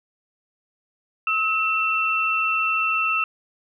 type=tone pair together; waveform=sine; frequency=1291 / 2693 Hz; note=E6 / E7; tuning=-37 / +36 cents; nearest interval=octave + minor second; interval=1273 cents; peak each=-23 / -21 dBFS; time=1.27-3.24 s; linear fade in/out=2 ms; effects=none